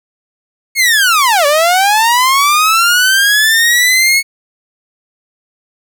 sawtooth linear two-way sweep, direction down then up, 2207 to 563 to 2207 Hz, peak -4 dBFS, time 0.75-4.23 s, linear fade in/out 50 ms, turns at 1.46 s, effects none

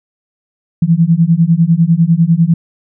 sine beating tone pair, 161.7 / 171.7 Hz, E3 / F3, -33 / -29 cents, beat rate 10 Hz, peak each -10 dBFS, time 0.82-2.54 s, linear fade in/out 5 ms, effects none

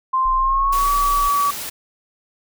sine tone with pitch glide, 1046.5 to 1141.2 Hz, C6 to C#6, 0 to +50 cents, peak -15 dBFS, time 0.13-1.51 s, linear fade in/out 10 ms, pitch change +150 cents, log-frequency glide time 0.35-0.91 s
sine tone, 30.31 Hz, B0, 32 cents flat, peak -24 dBFS, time 0.25-1.29 s, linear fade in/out 10 ms
white noise, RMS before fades -29 dBFS, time 0.72-1.7 s, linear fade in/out 10 ms
effects none

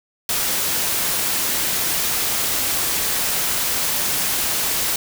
white noise, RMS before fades -21 dBFS, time 0.29-4.96 s, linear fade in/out 2 ms, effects none

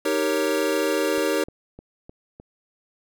square chord, Eb dominant seventh, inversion none, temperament equal, 311.1 / 392 / 466.2 / 554.4 Hz, Eb4 / G4 / Bb4 / Db5, 0 / 0 / 0 / 0 cents, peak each -27 dBFS, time 0.05-1.44 s, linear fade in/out 5 ms
click train, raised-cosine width 2 ms, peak -28 dBFS, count 5, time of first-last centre 1.18-2.4 s, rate 3.28 Hz
effects none

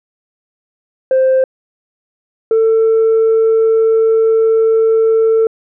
sine tone pair in turn, 523.3 / 446.9 Hz, C5 / A4, 0 / +27 cents, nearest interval minor third, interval 273 cents, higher first, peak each -6 dBFS, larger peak neither, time 1.11-1.44 / 2.51-5.47 s, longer second, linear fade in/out 2 ms, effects tanh soft clip ceiling -6 dBFS

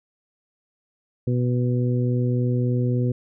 harmonic tone, 123.47 Hz, B2, in tune, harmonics 1 / 2 / 3 / 4, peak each -20 / -26 / -30 / -32 dBFS, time 1.27-3.12 s, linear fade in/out 5 ms, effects none

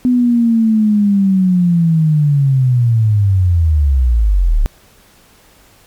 sine linear sweep, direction down, 251.5 to 33.41 Hz, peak -8 dBFS, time 0.05-4.66 s, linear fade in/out 0 ms, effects pink hiss -47 dBFS RMS until 5.86 s + MP3 96 kbps

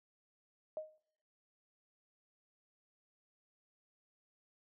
sine tone with exponential decay, 622.3 Hz, D#5, in tune, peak -35 dBFS, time 0.77-0.98 s, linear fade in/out 1 ms, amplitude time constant 45 ms, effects noise-tail reverb RT60 0.8 s tail -26 dB re dry

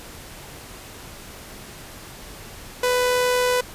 sawtooth tone with amplitude modulation, 497.5 Hz, B4, 13 cents sharp, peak -13 dBFS, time 2.83-3.61 s, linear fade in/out 5 ms, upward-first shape sine, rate 80.9 Hz, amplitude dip 25%, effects pink hiss -40 dBFS RMS until 3.74 s + resampled to 32000 Hz

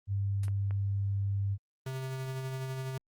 sine tone, 99.3 Hz, G2, 23 cents sharp, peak -28 dBFS, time 0.07-1.58 s, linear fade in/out 50 ms
white noise with exponential decay, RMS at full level -41 dBFS, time 0.43-0.51 s, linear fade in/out 5 ms, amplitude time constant 16 ms
clicks, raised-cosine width 0.5 ms, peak -32 dBFS, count 2, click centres 0.482 / 0.709 s
square tone with tremolo, 131.7 Hz, C3, 12 cents sharp, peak -34 dBFS, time 1.86-2.98 s, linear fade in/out 5 ms, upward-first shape sine, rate 12 Hz, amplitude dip 30%
effects Opus 32 kbps

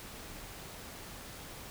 silence, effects pink hiss -47 dBFS RMS until 1.7 s

